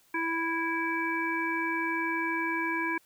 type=harmonic tone; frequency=329.6 Hz; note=E4; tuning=in tune; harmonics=1 / 3 / 5 / 7; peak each=-33 / -33 / -33 / -33 dBFS; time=0.14-2.98 s; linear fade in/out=5 ms; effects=white hiss -64 dBFS RMS until 3.05 s